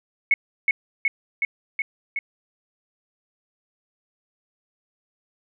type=tone with echo; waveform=sine; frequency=2200 Hz; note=C#7; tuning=14 cents flat; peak=-13 dBFS; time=0.31-0.34 s; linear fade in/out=2 ms; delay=370 ms; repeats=5; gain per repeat=-2 dB; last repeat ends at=2.19 s; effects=none